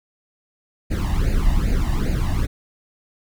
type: noise with flanger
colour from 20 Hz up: brown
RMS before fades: -19 dBFS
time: 0.9-2.47 s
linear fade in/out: 20 ms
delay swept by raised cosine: 0.44 to 1.09 ms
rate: 2.5 Hz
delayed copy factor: +0.85
effects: none